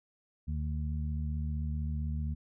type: harmonic tone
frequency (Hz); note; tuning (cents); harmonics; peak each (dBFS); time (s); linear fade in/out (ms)
75.6; D#2; -49; 1 / 2 / 3; -32 / -38 / -42; 0.47-2.35; 20
effects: none